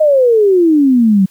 sine exponential sweep, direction down, 632 to 185 Hz, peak -6 dBFS, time 0-1.26 s, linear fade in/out 10 ms, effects white hiss -50 dBFS RMS until 1.3 s

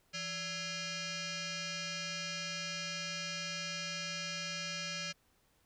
sine tone with frequency modulation, 1327 Hz, E6, 11 cents sharp, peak -37 dBFS, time 0.13-5.13 s, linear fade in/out 20 ms, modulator 748 Hz, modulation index 6.3, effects pink hiss -72 dBFS RMS until 5.65 s

